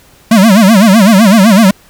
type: tone with vibrato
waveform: square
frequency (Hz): 207.7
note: G#3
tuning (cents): 0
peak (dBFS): -3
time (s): 0.31-1.71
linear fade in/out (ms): 5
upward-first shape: sine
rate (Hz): 7.9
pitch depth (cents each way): 200
effects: pink hiss -43 dBFS RMS until 1.89 s